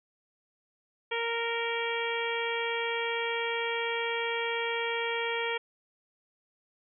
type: harmonic tone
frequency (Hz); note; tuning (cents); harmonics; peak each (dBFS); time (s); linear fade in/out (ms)
464.3; A#4; -7; 1 / 2 / 3 / 4 / 5 / 6 / 7; -33 / -36 / -40 / -37 / -35 / -41 / -39; 1.11-5.58; 10
effects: none